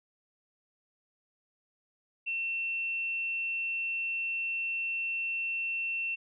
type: tone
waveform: sine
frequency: 2700 Hz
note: E7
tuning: 41 cents sharp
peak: -30 dBFS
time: 2.26-6.16 s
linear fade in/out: 20 ms
effects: none